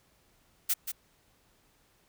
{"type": "noise with echo", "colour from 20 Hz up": "blue", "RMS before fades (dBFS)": -27, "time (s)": [0.69, 0.74], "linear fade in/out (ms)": 10, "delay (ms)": 180, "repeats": 1, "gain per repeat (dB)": -8, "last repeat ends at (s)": 0.92, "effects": ["pink hiss -67 dBFS RMS until 2.08 s"]}